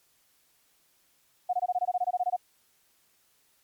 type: tone bursts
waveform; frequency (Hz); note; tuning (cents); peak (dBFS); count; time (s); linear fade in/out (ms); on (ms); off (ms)
sine; 724; F#5; -38; -23; 14; 1.49-2.365; 10; 43; 21
effects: white hiss -67 dBFS RMS until 3.63 s + MP3 96 kbps